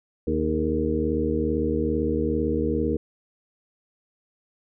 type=harmonic tone with a mistuned harmonic; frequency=77.78 Hz; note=D#2; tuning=in tune; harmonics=1 / 2 / 3 / 4 / 5 / 6; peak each=-29 / -33 / -28 / -27 / -30 / -27 dBFS; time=0.27-2.97 s; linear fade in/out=5 ms; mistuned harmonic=5; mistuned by=+67 cents; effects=none